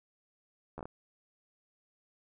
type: slowing click train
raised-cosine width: 1 ms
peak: -28 dBFS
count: 5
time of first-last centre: 0.78-0.855 s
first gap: 12 ms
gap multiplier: 1.31
effects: none